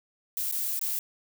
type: noise with dropouts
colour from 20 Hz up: violet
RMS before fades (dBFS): -30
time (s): 0.37-0.99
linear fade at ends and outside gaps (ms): 0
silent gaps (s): 0.513-0.523 / 0.792-0.813
effects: none